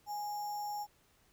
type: tone with sample-and-hold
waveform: sine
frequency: 830.6 Hz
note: G#5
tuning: in tune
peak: -36 dBFS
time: 0.06-0.87 s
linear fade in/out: 50 ms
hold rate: 6300 Hz
effects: pink hiss -69 dBFS RMS until 1.32 s